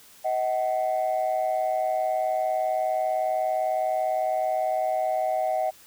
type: tone pair together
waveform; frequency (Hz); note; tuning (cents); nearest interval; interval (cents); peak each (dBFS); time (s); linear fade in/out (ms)
sine; 633.2 / 753; D#5 / F#5; +30 / +30; minor third; 300; -24; 0.24-5.71; 20
effects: tanh soft clip ceiling -18 dBFS + white hiss -52 dBFS RMS until 5.86 s